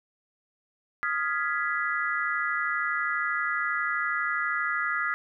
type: chord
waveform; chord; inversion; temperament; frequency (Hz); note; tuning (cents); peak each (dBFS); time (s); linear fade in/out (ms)
sine; F half-diminished seventh; third; equal with one note detuned; 1244.5 / 1396.9 / 1674.7 / 1975.5; Eb6 / F6 / Ab6 / Cb7; 0 / 0 / +14 / 0; -31; 1.03-5.14; 0
effects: none